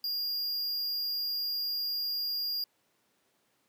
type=tone; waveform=square; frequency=4824 Hz; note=D8; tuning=46 cents sharp; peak=-31 dBFS; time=0.04-2.64 s; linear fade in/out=2 ms; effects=pink hiss -72 dBFS RMS until 3.68 s + high-pass 200 Hz 12 dB/octave

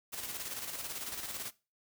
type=noise with tremolo; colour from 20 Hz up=white; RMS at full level=-39 dBFS; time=0.12-1.51 s; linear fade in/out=20 ms; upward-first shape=square; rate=18 Hz; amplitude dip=45%; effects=noise-tail reverb RT60 0.3 s tail -20 dB re dry

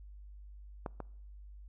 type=clicks; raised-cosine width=1 ms; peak=-23 / -26 dBFS; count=2; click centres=0.862 / 1.003 s; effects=noise-tail reverb RT60 0.7 s tail -24 dB re dry + added 50 Hz sine -48 dBFS peak until 1.68 s

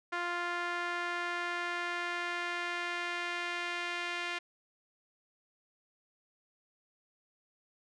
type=tone with band-pass filter sweep; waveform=sawtooth; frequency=349.2 Hz; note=F4; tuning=in tune; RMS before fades=-36 dBFS; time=0.12-4.39 s; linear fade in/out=10 ms; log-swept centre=1500 to 2300 Hz; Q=1.6; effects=resampled to 22050 Hz

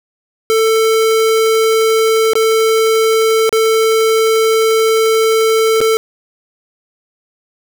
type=tone with dropouts; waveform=square; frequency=444.3 Hz; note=A4; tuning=17 cents sharp; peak=-10 dBFS; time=0.5-5.97 s; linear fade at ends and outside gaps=0 ms; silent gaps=2.334-2.354 / 3.493-3.527 / 5.805-5.813 s; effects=none

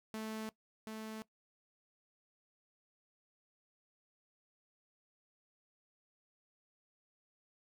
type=tone with echo; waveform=sawtooth; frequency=218.9 Hz; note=A3; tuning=9 cents flat; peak=-36 dBFS; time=0.14-0.49 s; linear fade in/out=0 ms; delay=730 ms; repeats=1; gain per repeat=-3 dB; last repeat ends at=1.22 s; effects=noise-tail reverb RT60 0.1 s tail -19 dB re dry

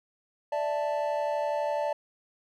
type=chord; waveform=triangle; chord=D suspended second; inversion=none; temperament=equal; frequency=587.3 / 659.3 / 880 Hz; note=D5 / E5 / A5; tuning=0 / 0 / 0 cents; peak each=-27 / -32 / -30 dBFS; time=0.52-1.93 s; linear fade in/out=5 ms; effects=none

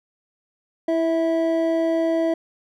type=tone pair together; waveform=triangle; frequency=329.6 / 653.5 Hz; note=E4 / E5; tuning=0 / -15 cents; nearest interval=octave; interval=1185 cents; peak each=-19 dBFS; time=0.88-2.34 s; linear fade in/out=5 ms; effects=none

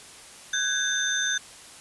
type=tone cluster; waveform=sine; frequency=1513 / 1652 / 3587 / 6200 Hz; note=F#6 / G#6 / A7 / G8; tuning=+38 / -10 / +33 / -20 cents; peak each=-29 dBFS; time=0.53-1.38 s; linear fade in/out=5 ms; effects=white hiss -46 dBFS RMS until 1.8 s + resampled to 24000 Hz

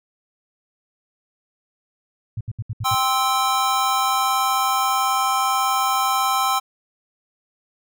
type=tone bursts; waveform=sine; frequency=110.4 Hz; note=A2; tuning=6 cents sharp; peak=-23 dBFS; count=6; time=2.37-2.948 s; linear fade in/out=5 ms; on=38 ms; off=70 ms
type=chord; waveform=square; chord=C major; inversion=second; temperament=just; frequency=784.9 / 1046.5 / 1308.1 Hz; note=G5 / C6 / E6; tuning=+2 / 0 / -14 cents; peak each=-23 dBFS; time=2.84-6.6 s; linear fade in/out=20 ms
effects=none

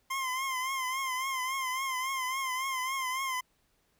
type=tone with vibrato; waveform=25% pulse; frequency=1046.5 Hz; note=C6; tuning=in tune; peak=-27 dBFS; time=0.1-3.41 s; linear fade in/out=10 ms; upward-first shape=triangle; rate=3.6 Hz; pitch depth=74 cents each way; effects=pink hiss -72 dBFS RMS until 3.99 s

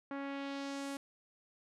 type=tone with low-pass filter sweep; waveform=sawtooth; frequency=277.6 Hz; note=C#4; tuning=3 cents sharp; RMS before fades=-41 dBFS; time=0.11-0.97 s; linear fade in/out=2 ms; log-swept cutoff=1600 to 11000 Hz; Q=1.3; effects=none

